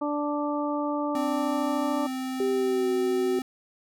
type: harmonic tone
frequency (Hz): 293.3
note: D4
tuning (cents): -2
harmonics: 1 / 2 / 3 / 4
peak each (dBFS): -28 / -31 / -33 / -34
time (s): 0.01-2.07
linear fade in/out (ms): 10
type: tone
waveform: square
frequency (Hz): 259.8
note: C4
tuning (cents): -12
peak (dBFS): -30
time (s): 1.15-3.42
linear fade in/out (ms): 2
type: tone with pitch glide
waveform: sine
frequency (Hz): 392 to 373.2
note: G4 to F#4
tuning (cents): 0 to +15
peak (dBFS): -23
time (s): 2.4-3.39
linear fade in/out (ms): 2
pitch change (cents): -85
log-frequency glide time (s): 2.52-2.9
effects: none